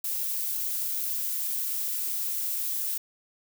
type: noise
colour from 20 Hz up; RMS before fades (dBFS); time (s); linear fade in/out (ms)
violet; -30; 0.04-2.98; 5
effects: none